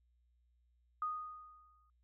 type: tone with exponential decay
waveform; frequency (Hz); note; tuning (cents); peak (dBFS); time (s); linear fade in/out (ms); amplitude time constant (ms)
sine; 1239; D#6; -8; -33; 1.02-1.9; 2; 190
effects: added 60 Hz sine -70 dBFS peak until 2.03 s